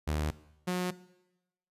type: tone pair in turn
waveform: sawtooth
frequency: 76 / 180.76 Hz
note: D#2 / F#3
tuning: -40 / -40 cents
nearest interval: octave + minor third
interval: 1500 cents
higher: second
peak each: -25 / -25 dBFS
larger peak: neither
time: 0.07-0.31 / 0.67-0.91 s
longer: neither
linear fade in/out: 10 ms
effects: noise-tail reverb RT60 0.9 s tail -18 dB re dry + resampled to 32000 Hz